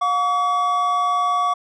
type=tone pair together; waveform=triangle; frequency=716.3 / 1137 Hz; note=F5 / C#6; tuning=+44 / +44 cents; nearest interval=minor sixth; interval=800 cents; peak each=-21 / -16 dBFS; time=0.01-1.54 s; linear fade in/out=10 ms; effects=resampled to 24000 Hz